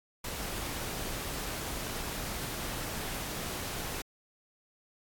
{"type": "noise", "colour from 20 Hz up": "pink", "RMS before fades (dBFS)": -37, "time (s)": [0.24, 4.02], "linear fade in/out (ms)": 5, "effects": ["AAC 64 kbps"]}